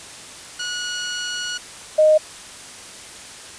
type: tone pair in turn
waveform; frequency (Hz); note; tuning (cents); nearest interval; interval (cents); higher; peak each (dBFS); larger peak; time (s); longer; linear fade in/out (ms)
15% pulse / sine; 1456 / 618.7; F#6 / D#5; -28 / -10; octave + minor third; 1482; first; -18 / -10; second; 0.59-1.58 / 1.98-2.18; first; 10
effects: white hiss -38 dBFS RMS until 3.58 s + resampled to 22050 Hz